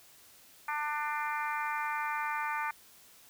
harmonic tone, 298.3 Hz, D4, 27 cents sharp, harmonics 3 / 4 / 5 / 6 / 7 / 8, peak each -35 / -37 / -39 / -41 / -42 / -43 dBFS, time 0.68-2.71 s, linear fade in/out 5 ms, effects white hiss -58 dBFS RMS until 3.29 s

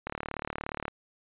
click train, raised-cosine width 0.5 ms, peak -18 dBFS, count 31, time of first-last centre 0.07-0.881 s, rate 37 Hz, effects resampled to 8000 Hz

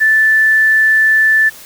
sine tone, 1757 Hz, A6, 3 cents flat, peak -7 dBFS, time 0-1.5 s, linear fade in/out 20 ms, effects white hiss -36 dBFS RMS until 1.65 s

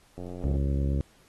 click train, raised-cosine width 2 ms, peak -26 dBFS, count 35, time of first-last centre 0.18-0.56 s, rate 89.5 Hz
harmonic tone, 69 Hz, C#2, 7 cents flat, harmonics 1 / 2 / 3 / 4 / 5 / 6 / 7 / 8, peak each -25 / -30 / -36 / -37 / -40 / -45 / -46 / -44 dBFS, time 0.44-1.01 s, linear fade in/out 0 ms
effects pink hiss -61 dBFS RMS until 1.28 s + AAC 32 kbps

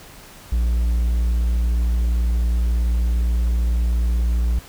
triangle tone, 58.6 Hz, A#1, 10 cents sharp, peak -14 dBFS, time 0.52-4.59 s, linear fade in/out 5 ms, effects pink hiss -43 dBFS RMS until 4.68 s

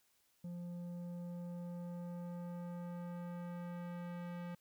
square tone with low-pass filter sweep, 174.61 Hz, F3, in tune, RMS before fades -45 dBFS, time 0.44-4.55 s, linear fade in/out 5 ms, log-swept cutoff 380 to 2400 Hz, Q 0.82, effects white hiss -75 dBFS RMS until 4.6 s

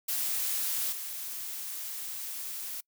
blue noise with level steps, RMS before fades -31 / -38 dBFS, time 0.08-2.81 s, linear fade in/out 10 ms, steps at 0.91 s, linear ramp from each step 20 ms, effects noise-tail reverb RT60 0.1 s tail -26 dB re dry

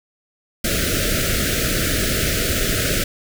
pink band-stop noise, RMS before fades -20 dBFS, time 0.64-3.04 s, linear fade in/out 5 ms, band 660 to 1300 Hz, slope 96 dB/octave, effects none

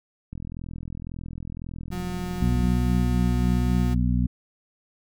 click train, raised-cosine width 5 ms, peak -23 dBFS, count 99, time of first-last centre 0.33-2.669 s, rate 41.9 Hz
35% pulse tone, 179.9 Hz, F#3, 48 cents flat, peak -28 dBFS, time 1.91-3.95 s, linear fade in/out 20 ms
harmonic tone, 61.2 Hz, B1, 15 cents flat, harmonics 1 / 2 / 3 / 4, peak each -23 / -25 / -26 / -27 dBFS, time 2.41-4.27 s, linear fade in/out 10 ms
effects none

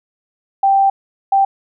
sine tone bursts at uneven times, 784 Hz, G5, in tune, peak -9 dBFS, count 2, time 0.63-0.9 / 1.32-1.45 s, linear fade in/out 5 ms, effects none

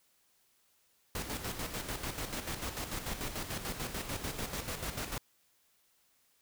pink noise with tremolo, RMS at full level -37 dBFS, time 1.15-5.18 s, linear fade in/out 2 ms, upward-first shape square, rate 6.8 Hz, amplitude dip 55%, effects white hiss -71 dBFS RMS until 6.41 s

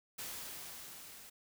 white noise with level ramp, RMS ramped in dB -43 to -54 dBFS, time 0.18-1.3 s, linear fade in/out 10 ms, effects none

